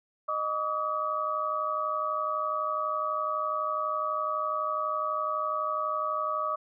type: tone cluster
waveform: sine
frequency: 616 / 1147 / 1259 Hz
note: D#5 / D6 / D#6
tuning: -17 / -41 / +20 cents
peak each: -34 / -30 / -32 dBFS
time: 0.28-6.56 s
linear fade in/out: 10 ms
effects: none